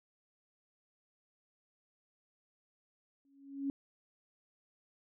sine tone with exponential growth, 276.9 Hz, C#4, 2 cents flat, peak -30 dBFS, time 3.25-3.7 s, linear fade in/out 1 ms, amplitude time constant 97 ms, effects none

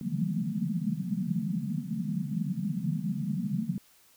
white band-pass noise, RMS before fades -31 dBFS, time 0.01-3.78 s, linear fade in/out 2 ms, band 140 to 230 Hz, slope 96 dB/octave, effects white hiss -61 dBFS RMS until 4.16 s

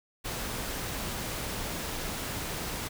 pink noise, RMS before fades -35 dBFS, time 0.24-2.89 s, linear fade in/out 20 ms, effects none

